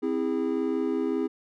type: chord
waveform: triangle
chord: C augmented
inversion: none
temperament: just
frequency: 261.6 / 327 / 408.8 Hz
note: C4 / E4 / G#4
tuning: 0 / -14 / -27 cents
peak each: -27 dBFS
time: 0.02-1.28 s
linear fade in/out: 20 ms
effects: none